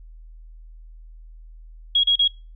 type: tone bursts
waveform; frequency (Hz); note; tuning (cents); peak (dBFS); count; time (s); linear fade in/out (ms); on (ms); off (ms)
sine; 3305; G#7; -9; -14; 3; 1.95-2.278; 5; 86; 35
effects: noise-tail reverb RT60 0.3 s tail -26 dB re dry + added 40 Hz sine -40 dBFS peak until 2.55 s